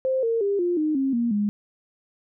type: tone with pitch steps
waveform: sine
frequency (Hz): 523.3 / 458.2 / 401.2 / 351.3 / 307.6 / 269.3 / 235.8 / 206.5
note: C5 / A#4 / G4 / F4 / D#4 / C#4 / A#3 / G#3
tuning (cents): 0 / -30 / +40 / +10 / -20 / -50 / +20 / -10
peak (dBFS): -20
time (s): 0.05-1.49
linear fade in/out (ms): 0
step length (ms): 180
effects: none